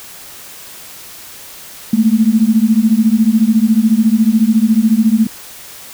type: beating tone pair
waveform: sine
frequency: 214 / 228 Hz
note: A3 / A#3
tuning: -48 / -38 cents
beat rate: 14 Hz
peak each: -11 dBFS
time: 1.93-5.27 s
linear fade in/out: 5 ms
effects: white hiss -34 dBFS RMS until 5.93 s